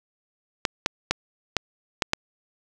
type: clicks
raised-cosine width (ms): 0.2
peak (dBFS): -3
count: 6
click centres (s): 0.652 / 0.861 / 1.11 / 1.567 / 2.022 / 2.134
effects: none

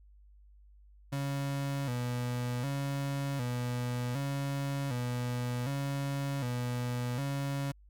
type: tone with vibrato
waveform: 35% pulse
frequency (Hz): 130.81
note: C3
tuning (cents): 0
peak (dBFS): -30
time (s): 1.12-7.72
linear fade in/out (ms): 10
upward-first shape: square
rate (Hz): 0.66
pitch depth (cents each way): 110
effects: added 50 Hz sine -55 dBFS peak until 7.89 s

